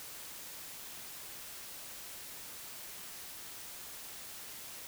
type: silence
effects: white hiss -47 dBFS RMS until 4.87 s